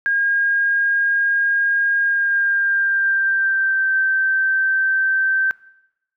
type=tone with pitch glide; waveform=sine; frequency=1623 to 1555.1 Hz; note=G#6 to G6; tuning=-40 to -14 cents; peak=-15 dBFS; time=0.06-5.51 s; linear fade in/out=0 ms; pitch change=-74 cents; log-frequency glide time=1.99-3.94 s; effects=noise-tail reverb RT60 0.9 s tail -21 dB re dry